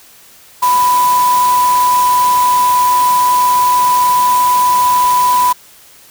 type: tone in noise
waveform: sine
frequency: 992 Hz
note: B5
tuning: 7 cents sharp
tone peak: -8 dBFS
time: 0.62-5.53 s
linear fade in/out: 10 ms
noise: white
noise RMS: -22 dBFS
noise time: 0.62-5.53 s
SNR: +11 dB
effects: white hiss -42 dBFS RMS until 6.1 s